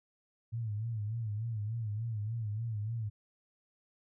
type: tone with vibrato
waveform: sine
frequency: 110 Hz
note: A2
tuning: in tune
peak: -33 dBFS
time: 0.52-3.1 s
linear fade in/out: 20 ms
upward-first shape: sine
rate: 3.4 Hz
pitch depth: 110 cents each way
effects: none